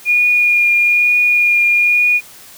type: tone with vibrato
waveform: sine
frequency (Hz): 2432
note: D#7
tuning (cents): -40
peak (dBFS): -9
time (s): 0.05-2.21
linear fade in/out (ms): 50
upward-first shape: triangle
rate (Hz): 1.1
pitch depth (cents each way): 15
effects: white hiss -39 dBFS RMS until 2.57 s